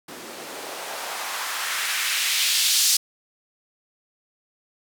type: noise with band-pass filter sweep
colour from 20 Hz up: blue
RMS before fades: -25 dBFS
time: 0.08-2.97 s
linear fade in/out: 5 ms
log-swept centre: 270 to 5000 Hz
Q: 1.3
effects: none